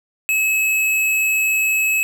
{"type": "tone", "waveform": "square", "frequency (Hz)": 2581, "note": "E7", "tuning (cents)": -37, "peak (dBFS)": -16, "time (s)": [0.29, 2.03], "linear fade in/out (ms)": 0, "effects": []}